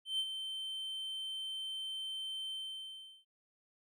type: tone with ADSR envelope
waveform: triangle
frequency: 3100 Hz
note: G7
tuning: 20 cents flat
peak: -29 dBFS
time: 0.05-3.25 s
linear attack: 140 ms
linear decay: 56 ms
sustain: -8 dB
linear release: 730 ms
effects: none